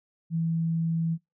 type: tone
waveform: sine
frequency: 164.5 Hz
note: E3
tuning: 3 cents flat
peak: -24 dBFS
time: 0.3-1.18 s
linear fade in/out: 50 ms
effects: noise-tail reverb RT60 0.2 s tail -23 dB re dry